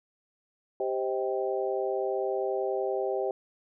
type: harmonic tone with a mistuned harmonic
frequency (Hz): 130.8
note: C3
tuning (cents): 0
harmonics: 3 / 4 / 5 / 6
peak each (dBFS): -30 / -32 / -34 / -36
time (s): 0.8-3.31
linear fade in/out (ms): 2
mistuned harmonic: 5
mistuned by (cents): -56
effects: none